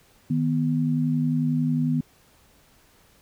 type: tone pair together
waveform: sine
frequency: 155.78 / 246.9 Hz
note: D#3 / B3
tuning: +2 / 0 cents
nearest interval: minor sixth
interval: 798 cents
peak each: -23 dBFS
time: 0.3-2.01 s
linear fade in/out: 5 ms
effects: pink hiss -58 dBFS RMS until 3.21 s